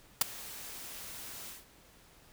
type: noise with ADSR envelope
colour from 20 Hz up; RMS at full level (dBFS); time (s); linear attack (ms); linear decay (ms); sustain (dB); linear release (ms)
white; -22; 0.21-1.65; 4; 13; -23; 170
effects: pink hiss -60 dBFS RMS until 2.32 s